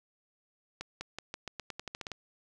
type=accelerating click train; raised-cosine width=0.2 ms; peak=-21 dBFS; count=13; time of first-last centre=0.81-2.117 s; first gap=200 ms; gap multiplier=0.88; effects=none